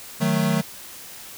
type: chord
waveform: square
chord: D# diminished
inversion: none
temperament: equal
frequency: 155.56 / 185 / 220 Hz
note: D#3 / F#3 / A3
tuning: 0 / 0 / 0 cents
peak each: -24 dBFS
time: 0.2-0.62 s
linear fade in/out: 20 ms
effects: white hiss -40 dBFS RMS until 1.37 s